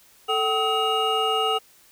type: tone cluster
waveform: triangle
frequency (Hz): 440.2 / 764 / 1273 / 2847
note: A4 / G5 / D#6 / F7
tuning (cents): +1 / -45 / +39 / +33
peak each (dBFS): -24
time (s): 0.28-1.59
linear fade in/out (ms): 20
effects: white hiss -55 dBFS RMS until 1.91 s